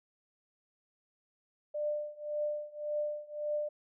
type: tone with tremolo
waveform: sine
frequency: 596 Hz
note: D5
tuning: 25 cents sharp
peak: -29 dBFS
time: 1.74-3.69 s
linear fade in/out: 10 ms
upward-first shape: triangle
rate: 1.8 Hz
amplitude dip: 95%
effects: none